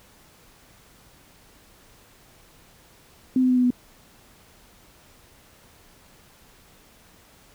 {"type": "tone with pitch steps", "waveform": "sine", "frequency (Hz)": [257.4, 254.7, 252.1, 249.5, 246.9], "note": ["C4", "C4", "B3", "B3", "B3"], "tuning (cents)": [-28, -46, 36, 18, 0], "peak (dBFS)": -16, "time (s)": [3.36, 3.705], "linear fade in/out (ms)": 2, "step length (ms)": 69, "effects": ["pink hiss -54 dBFS RMS until 7.54 s"]}